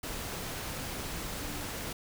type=tone in noise; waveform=sine; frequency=293.7 Hz; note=D4; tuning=in tune; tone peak=-43 dBFS; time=1.41-1.66 s; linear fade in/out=5 ms; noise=pink; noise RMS=-38 dBFS; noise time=0.03-1.93 s; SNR=-8 dB; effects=none